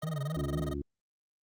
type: tone bursts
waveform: 25% pulse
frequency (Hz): 622.3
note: D#5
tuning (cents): 0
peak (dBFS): -34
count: 16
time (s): 0.02-0.736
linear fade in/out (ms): 5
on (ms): 26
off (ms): 20
type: tone with vibrato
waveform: triangle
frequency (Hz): 149.3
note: D3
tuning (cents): +29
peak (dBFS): -30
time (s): 0.03-0.72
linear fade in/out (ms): 5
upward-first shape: triangle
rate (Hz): 4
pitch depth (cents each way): 170
type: harmonic tone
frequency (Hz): 71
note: C#2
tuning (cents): +42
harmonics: 1 / 2 / 3 / 4 / 5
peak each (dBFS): -37 / -42 / -44 / -38 / -38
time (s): 0.36-0.82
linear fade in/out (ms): 5
effects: Opus 24 kbps